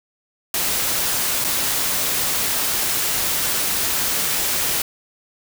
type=noise with dropouts; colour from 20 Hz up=white; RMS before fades=-21 dBFS; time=0.54-4.82 s; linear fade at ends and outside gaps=2 ms; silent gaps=1.442-1.446 s; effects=none